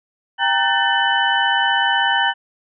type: tone cluster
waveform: sine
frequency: 792 / 928 / 1519 / 1775 / 2998 Hz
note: G5 / A#5 / F#6 / A6 / F#7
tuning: +18 / -8 / +45 / +15 / +22 cents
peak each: -21 dBFS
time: 0.38-2.34 s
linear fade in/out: 50 ms
effects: none